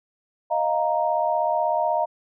sine chord, Eb suspended second, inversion none, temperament equal, 622.3 / 698.5 / 932.3 Hz, Eb5 / F5 / Bb5, 0 / 0 / 0 cents, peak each -24 dBFS, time 0.5-2.06 s, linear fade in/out 20 ms, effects none

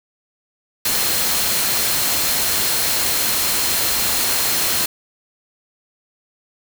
sine tone in noise, 4186 Hz, C8, in tune, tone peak -28 dBFS, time 0.85-4.86 s, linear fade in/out 5 ms, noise white, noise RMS -19 dBFS, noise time 0.85-4.86 s, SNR -12 dB, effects none

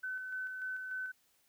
sine tone with tremolo, 1516 Hz, F#6, 42 cents sharp, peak -36 dBFS, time 0.03-1.12 s, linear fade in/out 10 ms, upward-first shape square, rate 3.4 Hz, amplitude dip 35%, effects white hiss -72 dBFS RMS until 1.48 s

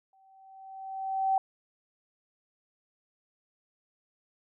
sine tone with exponential growth, 770 Hz, G5, 31 cents flat, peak -21 dBFS, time 0.13-1.38 s, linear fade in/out 2 ms, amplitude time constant 270 ms, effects none

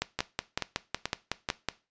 two click trains, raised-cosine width 0.2 ms, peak -12 / -10 dBFS, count 4 / 10, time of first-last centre 0.19-1.489 / 0.02-1.687 s, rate 2.31 / 5.4 Hz, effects noise-tail reverb RT60 0.3 s tail -18 dB re dry + resampled to 16000 Hz

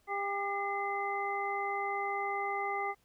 harmonic tone with a mistuned harmonic, 399.7 Hz, G4, 34 cents sharp, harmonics 1 / 2 / 3 / 5, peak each -39 / -35 / -38 / -38 dBFS, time 0.07-2.95 s, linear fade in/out 50 ms, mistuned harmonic 5, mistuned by +46 cents, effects pink hiss -71 dBFS RMS until 3.04 s

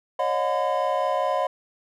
triangle tone cluster, 550 / 615 / 723 / 1013 Hz, C#5 / D#5 / F#5 / B5, -14 / -20 / -40 / +44 cents, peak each -25 dBFS, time 0.19-1.47 s, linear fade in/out 5 ms, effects none

